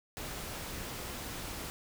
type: noise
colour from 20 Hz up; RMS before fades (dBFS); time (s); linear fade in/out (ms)
pink; -41; 0.17-1.7; 0
effects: none